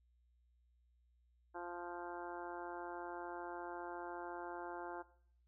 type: harmonic tone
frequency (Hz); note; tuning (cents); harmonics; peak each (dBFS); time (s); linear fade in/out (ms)
174.61; F3; 0; 2 / 3 / 4 / 5 / 6 / 7 / 8 / 9; -48 / -54 / -50 / -49 / -54 / -61 / -55 / -57; 1.54-5.03; 20
effects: noise-tail reverb RT60 0.6 s tail -17 dB re dry + added 60 Hz sine -70 dBFS peak until 5.47 s